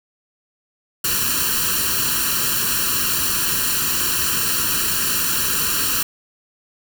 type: noise with comb filter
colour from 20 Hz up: white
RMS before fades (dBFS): -20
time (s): 1.04-6.03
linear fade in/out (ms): 5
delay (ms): 0.7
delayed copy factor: +1
effects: none